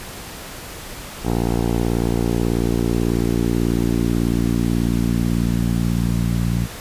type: tone with low-pass filter sweep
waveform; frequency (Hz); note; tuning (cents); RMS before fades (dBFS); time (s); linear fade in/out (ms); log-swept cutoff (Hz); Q
10% pulse; 58.27; A#1; 0; -19; 1.23-6.68; 50; 680 to 160; 1.6
effects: pink hiss -34 dBFS RMS until 6.8 s + resampled to 32000 Hz